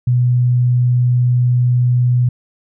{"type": "tone", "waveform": "sine", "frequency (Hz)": 123.47, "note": "B2", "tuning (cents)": 0, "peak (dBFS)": -10, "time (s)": [0.07, 2.29], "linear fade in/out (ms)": 5, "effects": []}